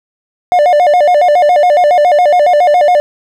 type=tone with vibrato; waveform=triangle; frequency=651 Hz; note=E5; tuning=22 cents flat; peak=-3 dBFS; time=0.52-3 s; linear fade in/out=0 ms; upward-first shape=square; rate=7.2 Hz; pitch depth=170 cents each way; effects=none